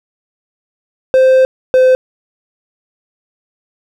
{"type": "tone pair in turn", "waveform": "triangle", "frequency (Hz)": [521, 514.4], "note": ["C5", "C5"], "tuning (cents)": [-7, -30], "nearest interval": "unison", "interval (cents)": 23, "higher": "first", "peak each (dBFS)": -3, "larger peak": "neither", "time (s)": [[1.14, 1.45], [1.74, 1.95]], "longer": "first", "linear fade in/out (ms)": 0, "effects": []}